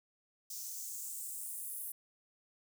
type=noise with high-pass filter sweep; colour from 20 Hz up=blue; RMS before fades=-43 dBFS; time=0.5-1.92 s; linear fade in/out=5 ms; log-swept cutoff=5700 to 11000 Hz; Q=2.8; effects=none